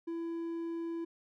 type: tone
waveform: triangle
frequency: 333.9 Hz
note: E4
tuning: 22 cents sharp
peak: -33 dBFS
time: 0.07-1.05 s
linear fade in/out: 10 ms
effects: none